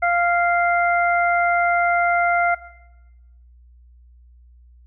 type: harmonic tone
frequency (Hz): 696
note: F5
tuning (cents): -6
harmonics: 1 / 2 / 3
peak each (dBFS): -18 / -21 / -23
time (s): 0.02-2.55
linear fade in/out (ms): 10
effects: noise-tail reverb RT60 1.0 s tail -17 dB re dry + added 60 Hz sine -46 dBFS peak until 4.86 s